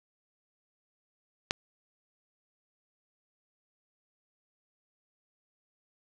click, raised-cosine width 0.2 ms, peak -9 dBFS, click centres 1.509 s, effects none

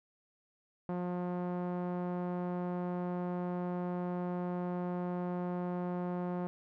sawtooth tone with low-pass filter, 178.2 Hz, F3, 35 cents sharp, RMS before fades -36 dBFS, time 0.89-6.47 s, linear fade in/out 0 ms, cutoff 940 Hz, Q 1.1, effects none

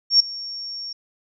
sine tone with ADSR envelope, 5510 Hz, F8, 24 cents flat, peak -8 dBFS, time 0.1-0.93 s, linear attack 100 ms, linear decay 6 ms, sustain -21 dB, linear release 6 ms, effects none

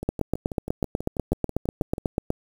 two click trains, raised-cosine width 2 ms, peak -18 / -9 dBFS, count 13 / 19, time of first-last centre 0.03-1.981 / 0.09-2.304 s, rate 6.15 / 8.13 Hz, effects 7-bit

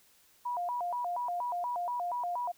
sine tone with vibrato, 828 Hz, G#5, 5 cents flat, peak -31 dBFS, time 0.45-2.52 s, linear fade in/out 10 ms, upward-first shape square, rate 4.2 Hz, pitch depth 280 cents each way, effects white hiss -64 dBFS RMS until 2.57 s

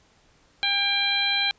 harmonic tone with a mistuned harmonic, 803 Hz, G5, 41 cents sharp, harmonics 1 / 2 / 3 / 4 / 5, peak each -32 / -30 / -26 / -27 / -25 dBFS, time 0.63-1.51 s, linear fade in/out 0 ms, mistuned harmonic 3, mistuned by -31 cents, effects pink hiss -60 dBFS RMS until 1.58 s + resampled to 16000 Hz

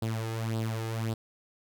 sawtooth tone with flanger, 112.3 Hz, A2, 36 cents sharp, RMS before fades -32 dBFS, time 0.02-1.14 s, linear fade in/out 5 ms, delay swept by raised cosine 0.23 to 2.43 ms, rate 1.8 Hz, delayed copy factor +0.65, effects none

